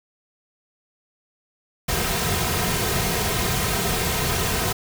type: noise with comb filter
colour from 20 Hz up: pink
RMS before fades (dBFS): -23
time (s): 1.88-4.73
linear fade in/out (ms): 10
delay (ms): 3.5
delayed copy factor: -0.65
effects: none